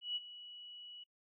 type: tone with ADSR envelope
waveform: sine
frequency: 2935 Hz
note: F#7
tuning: 15 cents flat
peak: -34 dBFS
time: 0.01-1.04 s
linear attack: 150 ms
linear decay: 29 ms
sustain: -15 dB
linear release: 10 ms
effects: noise-tail reverb RT60 0.1 s tail -24 dB re dry